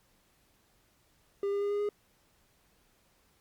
triangle tone with pitch steps, 400 / 403.2 / 406.5 / 409.8 / 413.2 Hz, G4 / G4 / G#4 / G#4 / G#4, +35 / +49 / -37 / -23 / -9 cents, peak -26 dBFS, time 1.43-1.89 s, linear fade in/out 2 ms, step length 92 ms, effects pink hiss -68 dBFS RMS until 3.4 s + MP3 96 kbps

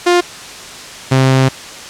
sawtooth tone pair in turn, 352.4 / 132 Hz, F4 / C3, +16 / +16 cents, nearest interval octave + perfect fourth, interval 1700 cents, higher first, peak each -4 dBFS, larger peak neither, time 0.06-0.21 / 1.11-1.49 s, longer second, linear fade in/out 10 ms, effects white hiss -30 dBFS RMS until 1.89 s + low-pass 7000 Hz 12 dB/octave

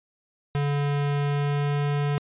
square tone with pitch glide, 143.6 to 144.52 Hz, D3 to D3, -39 to -27 cents, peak -23 dBFS, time 0.55-2.18 s, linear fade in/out 0 ms, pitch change +12 cents, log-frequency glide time 1.2-1.82 s, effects resampled to 8000 Hz

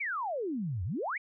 sine exponential two-way sweep, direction down then up, 2388 to 82.41 to 2388 Hz, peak -31 dBFS, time 0-1.18 s, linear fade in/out 10 ms, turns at 0.84 s, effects none

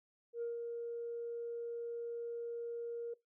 sine tone with ADSR envelope, 469.4 Hz, A#4, 12 cents sharp, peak -34 dBFS, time 0.33-3.14 s, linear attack 88 ms, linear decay 150 ms, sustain -4 dB, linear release 7 ms, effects noise-tail reverb RT60 0.2 s tail -22 dB re dry + tanh soft clip ceiling -33 dBFS

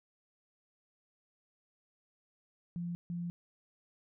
sine tone bursts at uneven times, 173 Hz, F3, 16 cents flat, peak -35 dBFS, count 2, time 2.76-2.95 / 3.1-3.3 s, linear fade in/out 0 ms, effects none

